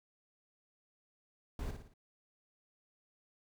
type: noise with echo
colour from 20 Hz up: brown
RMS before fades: -40 dBFS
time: 1.59-1.71 s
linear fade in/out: 2 ms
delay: 57 ms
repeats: 4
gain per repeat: -6 dB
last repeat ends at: 1.938 s
effects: none